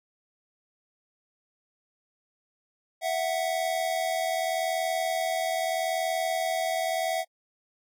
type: tone pair together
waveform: square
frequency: 660 / 740.8 Hz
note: E5 / F#5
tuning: +2 / +2 cents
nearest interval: major second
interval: 200 cents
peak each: -29 / -30 dBFS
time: 3.01-7.25 s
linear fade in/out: 50 ms
effects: AAC 64 kbps